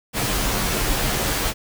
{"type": "noise with comb filter", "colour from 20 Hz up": "pink", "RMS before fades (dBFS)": -22, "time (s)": [0.13, 1.54], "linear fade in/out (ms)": 50, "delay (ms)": 12, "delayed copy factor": -0.65, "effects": []}